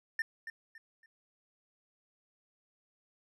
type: tone with echo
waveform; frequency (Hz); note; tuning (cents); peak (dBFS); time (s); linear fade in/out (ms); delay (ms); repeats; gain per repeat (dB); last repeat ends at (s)
triangle; 1800; A6; +39; -28; 0.19-0.22; 2; 280; 3; -10; 1.06
effects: none